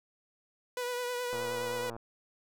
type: tone with vibrato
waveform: sawtooth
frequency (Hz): 491.5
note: B4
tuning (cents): -8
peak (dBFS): -29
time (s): 0.77-1.9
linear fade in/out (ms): 2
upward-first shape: triangle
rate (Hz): 9.5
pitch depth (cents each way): 32
type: click train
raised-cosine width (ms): 1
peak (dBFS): -29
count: 74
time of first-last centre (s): 1.33-1.965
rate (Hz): 115
effects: none